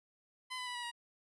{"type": "tone with pitch steps", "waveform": "15% pulse", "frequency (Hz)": [1018, 1001.1, 984.5, 968.1, 952], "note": ["C6", "B5", "B5", "B5", "A#5"], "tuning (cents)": [-48, 23, -6, -35, 36], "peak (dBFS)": -33, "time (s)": [0.5, 0.915], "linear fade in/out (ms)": 20, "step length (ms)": 83, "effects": ["resampled to 22050 Hz"]}